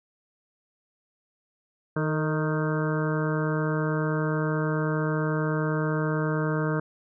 harmonic tone with a mistuned harmonic, 155.56 Hz, D#3, in tune, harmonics 1 / 2 / 3 / 4 / 6 / 7 / 8 / 9 / 10, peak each -26 / -31 / -31 / -35 / -39 / -39 / -38 / -39 / -36 dBFS, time 1.96-6.8 s, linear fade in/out 5 ms, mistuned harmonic 3, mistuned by -35 cents, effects none

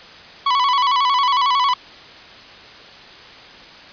45% pulse tone with vibrato, 1054 Hz, C6, 12 cents sharp, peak -14 dBFS, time 0.46-1.74 s, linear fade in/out 5 ms, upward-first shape square, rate 11 Hz, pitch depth 96 cents each way, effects white hiss -40 dBFS RMS until 3.92 s + resampled to 11025 Hz

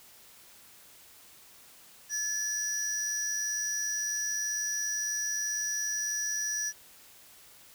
square tone pair together, 1724 / 5799 Hz, A6 / F#8, -36 / -36 cents, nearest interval octave + major sixth, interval 2100 cents, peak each -38 / -31 dBFS, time 2.09-6.73 s, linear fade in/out 50 ms, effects white hiss -55 dBFS RMS until 7.74 s

